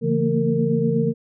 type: tone cluster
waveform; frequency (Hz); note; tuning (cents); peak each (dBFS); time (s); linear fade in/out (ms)
sine; 140.6 / 167.8 / 224.4 / 232.6 / 458.6; C#3 / E3 / A3 / A#3 / A#4; +25 / +31 / +34 / -4 / -28; -24 / -23 / -23 / -28 / -22; 0.01-1.14; 50
effects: none